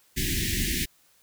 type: band-stop noise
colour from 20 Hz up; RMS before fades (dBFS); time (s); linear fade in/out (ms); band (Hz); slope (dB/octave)
pink; -27; 0.16-0.86; 20; 380 to 1700; 96
effects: white hiss -62 dBFS RMS until 1.22 s